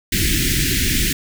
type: band-stop noise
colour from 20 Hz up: pink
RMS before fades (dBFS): -18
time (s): 0.12-1.13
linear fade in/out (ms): 5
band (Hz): 360 to 1700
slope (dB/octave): 48
effects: none